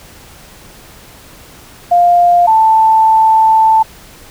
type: tone pair in turn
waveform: sine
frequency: 701 / 883.2 Hz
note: F5 / A5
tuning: +6 / +6 cents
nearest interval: major third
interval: 400 cents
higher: second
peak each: -5 dBFS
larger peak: neither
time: 1.91-2.47 / 2.47-3.83 s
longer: second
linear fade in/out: 10 ms
effects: pink hiss -38 dBFS RMS until 4.3 s